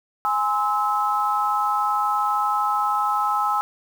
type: chord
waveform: sine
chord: Ab augmented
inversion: none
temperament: just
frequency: 830.6 / 1038.3 / 1297.8 Hz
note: Ab5 / C6 / E6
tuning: 0 / -14 / -27 cents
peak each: -23 / -26 / -22 dBFS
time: 0.25-3.61 s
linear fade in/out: 0 ms
effects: 7-bit